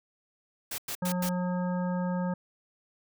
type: noise bursts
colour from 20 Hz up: white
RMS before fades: -35 dBFS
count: 4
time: 0.71-1.292 s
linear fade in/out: 5 ms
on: 72 ms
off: 98 ms
type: harmonic tone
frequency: 180 Hz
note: F#3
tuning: 47 cents flat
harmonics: 1 / 3 / 5 / 7 / 9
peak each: -28 / -36 / -38 / -45 / -46 dBFS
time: 1.02-2.34 s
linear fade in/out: 5 ms
effects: none